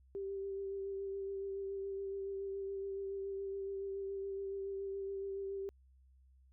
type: tone with vibrato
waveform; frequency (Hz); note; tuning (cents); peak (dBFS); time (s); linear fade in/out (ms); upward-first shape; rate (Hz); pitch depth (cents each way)
sine; 392; G4; 0; -38; 0.15-5.69; 0; sine; 7.1; 17
effects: added 65 Hz sine -62 dBFS peak until 6.52 s